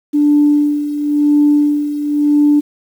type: tone with tremolo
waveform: sine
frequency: 293.7 Hz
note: D4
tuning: in tune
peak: -6 dBFS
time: 0.13-2.61 s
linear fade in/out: 20 ms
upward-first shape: sine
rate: 0.96 Hz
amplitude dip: 70%
effects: tanh soft clip ceiling -2 dBFS + 7-bit